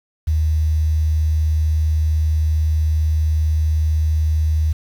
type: tone with quantisation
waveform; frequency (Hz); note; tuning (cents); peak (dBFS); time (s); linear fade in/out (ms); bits
sine; 77.78; D#2; 0; -14; 0.27-4.73; 10; 7
effects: none